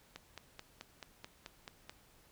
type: click train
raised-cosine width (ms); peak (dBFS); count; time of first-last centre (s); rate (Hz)
0.2; -28; 9; 0.16-1.895; 4.61
effects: pink hiss -65 dBFS RMS until 2.31 s